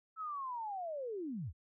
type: linear sweep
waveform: sine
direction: down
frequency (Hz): 1323 to 58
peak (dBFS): -38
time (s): 0.16-1.53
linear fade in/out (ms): 50
effects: none